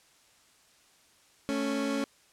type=tone pair together; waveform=30% pulse; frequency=220 / 277.2 Hz; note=A3 / C#4; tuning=0 / 0 cents; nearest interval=major third; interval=400 cents; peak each=-31 / -27 dBFS; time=1.49-2.04 s; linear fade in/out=0 ms; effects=white hiss -62 dBFS RMS until 2.32 s + low-pass 9000 Hz 12 dB/octave

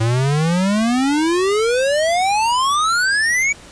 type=exponential sweep; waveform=square; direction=up; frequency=110 to 2299 Hz; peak=-15 dBFS; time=0-3.53 s; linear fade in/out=10 ms; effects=pink hiss -41 dBFS RMS until 3.71 s + resampled to 22050 Hz

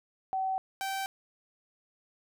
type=tone pair in turn; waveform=sine / sawtooth; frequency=762 / 776.2 Hz; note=G5 / G5; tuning=-49 / -17 cents; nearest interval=unison; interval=32 cents; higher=second; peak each=-28 dBFS; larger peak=neither; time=0.33-0.58 / 0.81-1.06 s; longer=neither; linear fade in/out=0 ms; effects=none

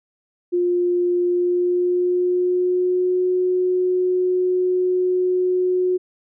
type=tone with pitch glide; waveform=sine; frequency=353.6 to 365.2 Hz; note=F4 to F#4; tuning=+22 to -23 cents; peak=-16 dBFS; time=0.52-5.98 s; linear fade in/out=20 ms; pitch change=+55 cents; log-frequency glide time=1.27-3.26 s; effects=none

